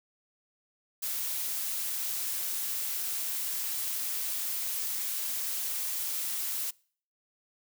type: noise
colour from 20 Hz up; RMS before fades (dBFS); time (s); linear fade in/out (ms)
blue; -33; 1.02-6.71; 10
effects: noise-tail reverb RT60 0.5 s tail -25 dB re dry